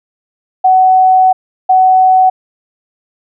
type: tone bursts at uneven times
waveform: sine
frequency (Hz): 749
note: F#5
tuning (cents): +21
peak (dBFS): -4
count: 2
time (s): 0.64-1.33 / 1.69-2.3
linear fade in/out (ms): 10
effects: none